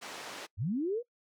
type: band-pass noise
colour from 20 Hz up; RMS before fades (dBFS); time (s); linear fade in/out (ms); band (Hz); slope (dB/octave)
pink; -44; 0.01-0.47; 20; 440 to 6600; 12
type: linear sweep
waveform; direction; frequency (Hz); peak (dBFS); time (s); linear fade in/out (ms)
sine; up; 79 to 502; -29; 0.57-1.03; 50
effects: noise-tail reverb RT60 0.1 s tail -23 dB re dry